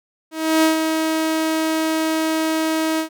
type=tone with ADSR envelope; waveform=sawtooth; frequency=318.4 Hz; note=D#4; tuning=40 cents sharp; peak=-8 dBFS; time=0.31-3.09 s; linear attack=320 ms; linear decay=130 ms; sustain=-6 dB; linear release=100 ms; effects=none